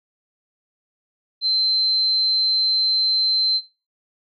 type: tone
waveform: sine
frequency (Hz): 4100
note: C8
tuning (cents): -36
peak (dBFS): -17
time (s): 1.41-3.61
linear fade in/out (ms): 50
effects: noise-tail reverb RT60 0.3 s tail -17 dB re dry